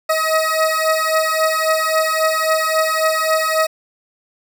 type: beating tone pair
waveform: 20% pulse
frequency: 633 / 636.7 Hz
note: D#5 / D#5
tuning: +30 / +40 cents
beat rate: 3.7 Hz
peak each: -13 dBFS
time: 0.09-3.67 s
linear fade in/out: 10 ms
effects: none